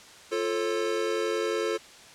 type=chord; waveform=square; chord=F augmented; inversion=none; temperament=equal with one note detuned; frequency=349.2 / 440 / 540.8 Hz; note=F4 / A4 / C#5; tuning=0 / 0 / -43 cents; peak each=-32 / -29 / -34 dBFS; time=0.31-1.78 s; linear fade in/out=20 ms; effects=white hiss -49 dBFS RMS until 2.14 s + low-pass 7000 Hz 12 dB/octave